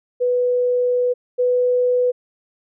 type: tone pair in turn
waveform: sine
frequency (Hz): 493.9 / 495.8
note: B4 / B4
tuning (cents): 0 / +7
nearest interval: unison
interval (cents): 7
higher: second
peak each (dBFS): -15 / -14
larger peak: second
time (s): 0.2-1.14 / 1.38-2.12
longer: first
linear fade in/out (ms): 20
effects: none